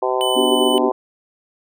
harmonic tone, 127.8 Hz, C3, 40 cents flat, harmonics 3 / 4 / 5 / 6 / 7 / 8, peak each -22 / -23 / -24 / -25 / -25 / -26 dBFS, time 0.02-0.92 s, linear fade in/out 5 ms
square tone, 3000 Hz, F#7, 23 cents sharp, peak -21 dBFS, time 0.21-0.78 s, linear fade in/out 0 ms
sine chord, G major seventh, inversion first, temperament equal, 246.9 / 293.7 / 370 / 392 Hz, B3 / D4 / F#4 / G4, 0 / 0 / 0 / 0 cents, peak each -22 dBFS, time 0.35-0.9 s, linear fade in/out 20 ms
effects none

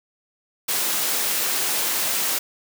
white high-pass noise, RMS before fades -23 dBFS, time 0.68-2.39 s, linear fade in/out 10 ms, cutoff 230 Hz, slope 12 dB/octave, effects none

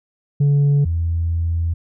sine tone pair in turn, 142.9 / 83.53 Hz, D3 / E2, -47 / +23 cents, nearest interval major sixth, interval 930 cents, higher first, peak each -9 / -16 dBFS, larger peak first, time 0.4-0.85 / 0.85-1.74 s, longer second, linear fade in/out 10 ms, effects tanh soft clip ceiling -11 dBFS

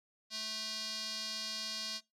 square tone with band-pass filter, 218.3 Hz, A3, 13 cents flat, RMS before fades -40 dBFS, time 0.3-2.01 s, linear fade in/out 50 ms, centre 4600 Hz, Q 3.8, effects noise-tail reverb RT60 0.2 s tail -20 dB re dry

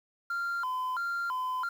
sine tone with vibrato, 1188 Hz, D6, 20 cents sharp, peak -27 dBFS, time 0.3-1.69 s, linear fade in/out 5 ms, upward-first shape square, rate 1.5 Hz, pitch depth 270 cents each way, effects tanh soft clip ceiling -29 dBFS + 9-bit

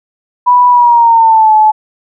sine tone with pitch glide, 984 to 861.6 Hz, B5 to A5, -7 to -37 cents, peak -3 dBFS, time 0.46-1.72 s, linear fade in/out 20 ms, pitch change -230 cents, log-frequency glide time 0.69-1.54 s, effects none

